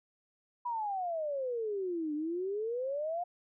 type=exponential two-way sweep; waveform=sine; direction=down then up; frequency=987.8 to 293.7 to 720 Hz; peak=-32 dBFS; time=0.65-3.24 s; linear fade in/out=10 ms; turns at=2.14 s; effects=none